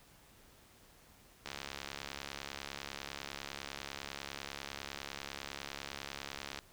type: click train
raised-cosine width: 0.2 ms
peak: -23 dBFS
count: 360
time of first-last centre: 1.46-6.589 s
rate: 70 Hz
effects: pink hiss -62 dBFS RMS until 6.72 s